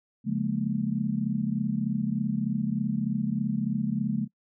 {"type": "chord", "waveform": "sine", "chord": "Bb minor seventh", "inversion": "first", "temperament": "just", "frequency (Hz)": [139.85, 174.81, 209.8, 233.1], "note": ["Db3", "F3", "Ab3", "Bb3"], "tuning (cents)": [16, 2, 18, 0], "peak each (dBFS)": [-32, -33, -28, -31], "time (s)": [0.24, 4.28], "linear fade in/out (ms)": 50, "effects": ["noise-tail reverb RT60 0.1 s tail -23 dB re dry"]}